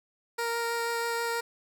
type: tone with vibrato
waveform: 15% pulse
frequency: 466.2 Hz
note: A#4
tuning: in tune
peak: -22 dBFS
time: 0.38-1.41 s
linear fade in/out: 10 ms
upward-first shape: sine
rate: 6.2 Hz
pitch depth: 8 cents each way
effects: none